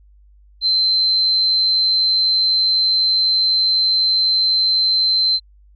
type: tone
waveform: sine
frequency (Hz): 4096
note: C8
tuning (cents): -38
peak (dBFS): -13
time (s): 0.61-5.4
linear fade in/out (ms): 50
effects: added 50 Hz sine -46 dBFS peak until 5.75 s